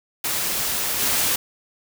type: noise with level steps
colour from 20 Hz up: white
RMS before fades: -24 / -21 dBFS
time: 0.24-1.36 s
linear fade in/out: 5 ms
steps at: 1 s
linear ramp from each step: 10 ms
effects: none